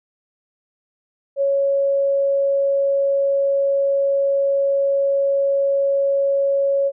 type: tone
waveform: sine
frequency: 554.4 Hz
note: C#5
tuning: in tune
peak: -15 dBFS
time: 1.36-6.92 s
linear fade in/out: 50 ms
effects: none